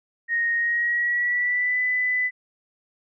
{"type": "tone with pitch glide", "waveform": "sine", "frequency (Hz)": [1864.7, 1998.5], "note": ["A#6", "B6"], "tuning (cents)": [0, 20], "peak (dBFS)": -20, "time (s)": [0.28, 2.31], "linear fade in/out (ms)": 50, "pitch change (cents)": 120, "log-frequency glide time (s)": [0.56, 1.79], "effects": []}